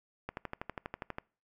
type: click train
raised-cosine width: 0.5 ms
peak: -22 dBFS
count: 12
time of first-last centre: 0.29-1.184 s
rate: 12.3 Hz
effects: noise-tail reverb RT60 0.4 s tail -25 dB re dry